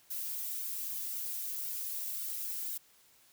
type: noise with flanger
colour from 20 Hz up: violet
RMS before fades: -38 dBFS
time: 0.1-2.78 s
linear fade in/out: 10 ms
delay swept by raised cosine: 1.3 to 6 ms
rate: 1.9 Hz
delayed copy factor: +0.8
effects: white hiss -64 dBFS RMS until 3.32 s